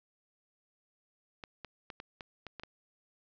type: clicks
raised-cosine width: 0.3 ms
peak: -27 dBFS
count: 8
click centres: 1.438 / 1.647 / 1.902 / 2.001 / 2.208 / 2.467 / 2.597 / 2.635 s
effects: resampled to 16000 Hz + 11-bit